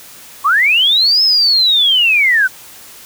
sine linear two-way sweep, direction up then down, 1046.5 to 5250 to 1456 Hz, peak -8 dBFS, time 0.44-2.48 s, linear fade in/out 20 ms, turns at 1.23 s, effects white hiss -37 dBFS RMS until 3.05 s

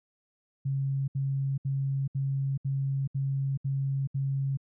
sine tone bursts, 136.6 Hz, C#3, 25 cents flat, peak -26 dBFS, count 8, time 0.65-4.573 s, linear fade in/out 10 ms, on 430 ms, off 69 ms, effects none

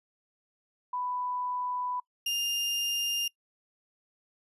sine / 35% pulse tone pair in turn, 993 / 2809 Hz, B5 / F7, +9 / +9 cents, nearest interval octave + tritone, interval 1800 cents, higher second, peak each -30 / -26 dBFS, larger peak second, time 0.93-2 / 2.26-3.28 s, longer first, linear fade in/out 5 ms, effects noise-tail reverb RT60 0.1 s tail -24 dB re dry + resampled to 32000 Hz

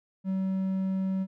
triangle tone, 190.3 Hz, F#3, 49 cents sharp, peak -24 dBFS, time 0.24-1.27 s, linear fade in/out 50 ms, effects none

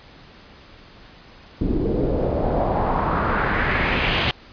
pink noise with low-pass filter sweep, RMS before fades -21 dBFS, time 1.61-4.31 s, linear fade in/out 2 ms, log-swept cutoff 300 to 3300 Hz, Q 2.6, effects pink hiss -46 dBFS RMS until 4.52 s + resampled to 11025 Hz

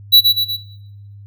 square tone with echo, 3933 Hz, B7, 8 cents flat, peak -5 dBFS, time 0.12-0.21 s, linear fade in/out 20 ms, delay 120 ms, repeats 3, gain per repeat -5 dB, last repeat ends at 0.57 s, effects noise-tail reverb RT60 1.0 s tail -20 dB re dry + added 101 Hz sine -35 dBFS peak until 1.26 s

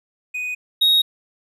triangle tone pair in turn, 2489 / 3765 Hz, D#7 / A#7, 0 / +16 cents, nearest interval perfect fifth, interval 716 cents, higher second, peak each -22 / -11 dBFS, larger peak second, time 0.34-0.55 / 0.81-1.02 s, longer neither, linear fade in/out 10 ms, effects none

